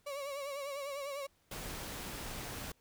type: tone with vibrato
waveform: 35% pulse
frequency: 561 Hz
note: C#5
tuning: 21 cents sharp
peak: -37 dBFS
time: 0.06-1.27 s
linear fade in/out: 10 ms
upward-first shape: triangle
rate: 10 Hz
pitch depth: 77 cents each way
type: noise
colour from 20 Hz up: pink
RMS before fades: -43 dBFS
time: 1.51-2.72 s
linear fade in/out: 5 ms
effects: pink hiss -72 dBFS RMS until 2.8 s